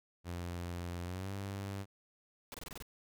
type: tone with pitch glide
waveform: sawtooth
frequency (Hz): 87.31 to 98.57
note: F2 to G2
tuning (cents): 0 to +10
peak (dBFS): -35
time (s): 0.24-1.86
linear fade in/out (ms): 50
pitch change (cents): +210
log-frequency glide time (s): 1.03-1.32
type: noise bursts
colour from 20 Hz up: pink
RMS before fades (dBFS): -46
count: 7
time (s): 2.52-2.824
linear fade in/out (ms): 0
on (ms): 22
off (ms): 25
effects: none